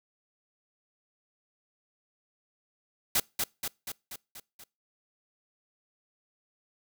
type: noise with echo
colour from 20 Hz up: white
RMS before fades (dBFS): -25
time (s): 3.15-3.2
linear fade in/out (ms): 5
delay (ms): 240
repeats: 6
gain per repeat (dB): -4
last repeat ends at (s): 4.64
effects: noise-tail reverb RT60 0.3 s tail -26 dB re dry